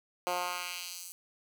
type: tone with high-pass filter sweep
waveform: 10% pulse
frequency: 178.1 Hz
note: F3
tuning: 34 cents sharp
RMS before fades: -37 dBFS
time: 0.27-1.12 s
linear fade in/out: 0 ms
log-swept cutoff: 520 to 8700 Hz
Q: 1.1
effects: none